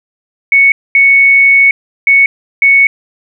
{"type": "tone bursts at uneven times", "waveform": "sine", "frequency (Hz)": 2217, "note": "C#7", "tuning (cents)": 0, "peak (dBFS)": -3, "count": 4, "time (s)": [[0.52, 0.72], [0.95, 1.71], [2.07, 2.26], [2.62, 2.87]], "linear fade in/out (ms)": 2, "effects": []}